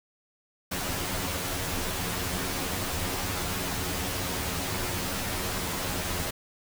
pink noise with comb filter, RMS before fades -31 dBFS, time 0.71-6.31 s, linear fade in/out 10 ms, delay 11 ms, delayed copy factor +0.85, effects none

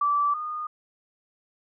sine tone pair in turn, 1161 / 1225.1 Hz, D6 / D#6, -20 / -27 cents, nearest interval minor second, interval 93 cents, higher second, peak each -20 / -29 dBFS, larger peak first, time 0.01-0.34 / 0.34-0.67 s, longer neither, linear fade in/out 5 ms, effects none

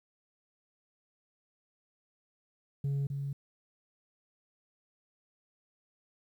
sine tone with echo, 139.7 Hz, C#3, 14 cents sharp, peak -26 dBFS, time 2.84-3.07 s, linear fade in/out 5 ms, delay 260 ms, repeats 1, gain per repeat -6 dB, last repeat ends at 3.33 s, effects tanh soft clip ceiling -28 dBFS + 11-bit

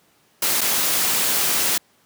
white noise with dropouts, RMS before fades -20 dBFS, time 0.42-1.78 s, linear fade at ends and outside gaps 5 ms, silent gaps 0.609-0.613 s, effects pink hiss -59 dBFS RMS until 2.05 s + high-pass 150 Hz 12 dB/octave

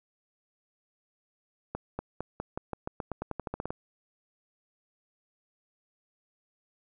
accelerating click train, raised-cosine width 1 ms, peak -19 dBFS, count 17, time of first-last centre 1.75-3.705 s, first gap 240 ms, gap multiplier 0.9, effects none

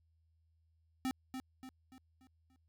square tone with echo, 260 Hz, C4, 11 cents flat, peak -34 dBFS, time 1.05-1.11 s, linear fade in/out 0 ms, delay 290 ms, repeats 5, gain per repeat -7 dB, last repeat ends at 2.56 s, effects added 81 Hz sine -70 dBFS peak until 2.68 s

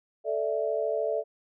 sine chord, A suspended fourth, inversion none, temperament just, 440 / 586.7 / 660 Hz, A4 / D5 / E5, 0 / -2 / +2 cents, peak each -30 dBFS, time 0.24-1.24 s, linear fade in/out 50 ms, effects none

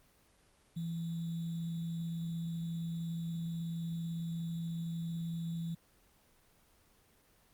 sine tone with sample-and-hold, 166.7 Hz, E3, 20 cents sharp, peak -35 dBFS, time 0.76-5.75 s, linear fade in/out 10 ms, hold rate 3675 Hz, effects pink hiss -67 dBFS RMS until 7.53 s + Opus 24 kbps

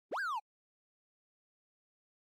triangle linear two-way sweep, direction up then down, 164.81 to 1661.2 to 784 Hz, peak -32 dBFS, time 0.11-0.4 s, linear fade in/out 20 ms, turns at 0.2 s, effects AAC 64 kbps

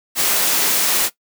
white noise, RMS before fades -17 dBFS, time 0.15-1.1 s, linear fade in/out 50 ms, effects noise-tail reverb RT60 0.1 s tail -17 dB re dry + high-pass 200 Hz 12 dB/octave

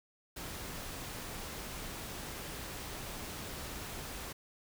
pink noise, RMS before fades -43 dBFS, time 0.36-4.33 s, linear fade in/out 10 ms, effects none

